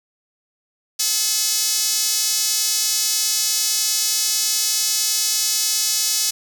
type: tone with high-pass filter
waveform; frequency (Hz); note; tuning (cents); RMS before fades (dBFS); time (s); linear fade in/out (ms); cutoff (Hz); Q
sawtooth; 429.2; A4; -43; -20; 0.99-6.31; 10; 5600; 1.7
effects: none